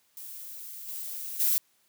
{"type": "noise with level steps", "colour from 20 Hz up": "violet", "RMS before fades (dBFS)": [-42, -37, -25], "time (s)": [0.17, 1.58], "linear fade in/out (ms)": 0, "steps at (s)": [0.87, 1.39], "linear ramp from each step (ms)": 20, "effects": ["white hiss -68 dBFS RMS until 1.88 s", "high-pass 100 Hz 12 dB/octave"]}